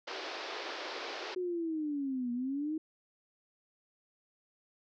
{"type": "band-pass noise", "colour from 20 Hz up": "pink", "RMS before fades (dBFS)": -41, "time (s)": [0.07, 1.35], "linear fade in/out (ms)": 10, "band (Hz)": [330, 5300], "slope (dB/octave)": 48}
{"type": "linear two-way sweep", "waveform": "sine", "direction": "down then up", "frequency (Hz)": [369, 237.6, 319.9], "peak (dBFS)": -32, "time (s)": [1.36, 2.78], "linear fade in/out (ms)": 5, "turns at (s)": 2.32}
{"effects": []}